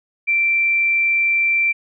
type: tone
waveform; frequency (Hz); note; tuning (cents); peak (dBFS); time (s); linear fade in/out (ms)
sine; 2349; D7; 0; -14; 0.27-1.73; 20
effects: none

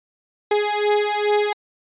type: beating tone pair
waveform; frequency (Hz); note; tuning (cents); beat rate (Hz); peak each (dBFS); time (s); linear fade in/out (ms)
30% pulse; 415.3 / 417.7; G#4 / G#4; 0 / +10; 2.4; -18; 0.51-1.53; 5
effects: resampled to 8000 Hz

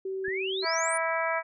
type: tone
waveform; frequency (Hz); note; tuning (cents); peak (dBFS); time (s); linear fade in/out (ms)
sine; 382.4; G4; -43; -30; 0.05-0.65; 5
type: exponential sweep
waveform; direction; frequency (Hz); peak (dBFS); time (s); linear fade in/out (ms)
sine; up; 1600 to 9956; -31; 0.24-0.98; 10
type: click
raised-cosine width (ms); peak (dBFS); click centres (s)
3; -34; 0.282
type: harmonic tone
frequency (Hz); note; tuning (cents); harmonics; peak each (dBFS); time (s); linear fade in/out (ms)
327.5; E4; -11; 2 / 3 / 4 / 5 / 6 / 7; -30 / -32 / -33 / -34 / -35 / -35; 0.62-1.43; 50
effects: none

